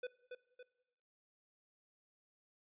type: tone with echo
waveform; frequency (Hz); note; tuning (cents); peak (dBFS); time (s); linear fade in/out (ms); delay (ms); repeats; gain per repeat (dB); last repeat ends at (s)
square; 498.3; B4; +15; -40; 0.03-0.07; 5; 280; 2; -6; 0.63
effects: noise-tail reverb RT60 1.0 s tail -20 dB re dry + resampled to 8000 Hz